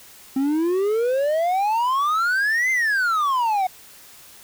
triangle exponential two-way sweep, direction up then down, 261.6 to 2103 to 728 Hz, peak -16 dBFS, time 0.36-3.67 s, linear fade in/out 5 ms, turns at 2.71 s, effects white hiss -46 dBFS RMS until 4.43 s

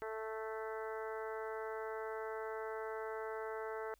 harmonic tone, 220 Hz, A3, in tune, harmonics 2 / 3 / 4 / 5 / 6 / 7 / 8 / 9, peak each -42 / -49 / -48 / -53 / -50 / -52 / -57 / -56 dBFS, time 0.02-3.94 s, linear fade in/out 0 ms, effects added 50 Hz sine -70 dBFS peak until 3.99 s + white hiss -75 dBFS RMS until 3.99 s

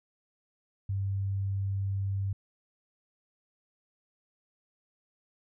sine tone, 98 Hz, G2, in tune, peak -28 dBFS, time 0.89-2.33 s, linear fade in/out 5 ms, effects none

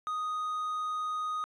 triangle tone, 1244.5 Hz, D#6, in tune, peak -29 dBFS, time 0.07-1.44 s, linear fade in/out 0 ms, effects resampled to 24000 Hz

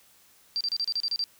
sine tone bursts, 4699 Hz, D8, in tune, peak -25 dBFS, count 9, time 0.56-1.239 s, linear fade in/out 0 ms, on 47 ms, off 32 ms, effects white hiss -59 dBFS RMS until 1.39 s

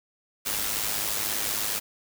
white noise with amplitude modulation, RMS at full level -26 dBFS, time 0.45-1.8 s, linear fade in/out 20 ms, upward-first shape sine, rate 104 Hz, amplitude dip 55%, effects none

